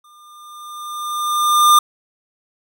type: tone with exponential growth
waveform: square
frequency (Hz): 1202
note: D6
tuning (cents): +40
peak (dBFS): -7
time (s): 0.04-1.79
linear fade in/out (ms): 5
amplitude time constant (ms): 380
effects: none